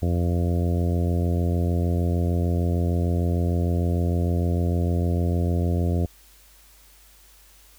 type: harmonic tone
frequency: 86.6 Hz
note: F2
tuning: 14 cents flat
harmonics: 1 / 2 / 3 / 4 / 5 / 6 / 7 / 8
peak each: -21 / -27 / -31 / -33 / -35 / -37 / -38 / -39 dBFS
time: 0.02-6.06 s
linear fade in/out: 5 ms
effects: added 50 Hz sine -54 dBFS peak until 7.78 s + white hiss -54 dBFS RMS until 7.78 s